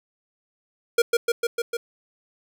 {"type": "tone with echo", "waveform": "square", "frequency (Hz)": 469.6, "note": "A#4", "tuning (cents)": 13, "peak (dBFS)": -15, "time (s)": [0.98, 1.02], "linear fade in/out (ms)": 5, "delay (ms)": 150, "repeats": 5, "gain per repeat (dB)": -2, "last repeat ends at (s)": 1.77, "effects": []}